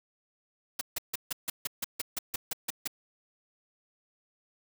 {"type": "noise bursts", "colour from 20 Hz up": "white", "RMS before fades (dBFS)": -32, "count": 13, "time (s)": [0.79, 2.876], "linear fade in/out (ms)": 5, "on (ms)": 22, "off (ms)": 150, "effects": []}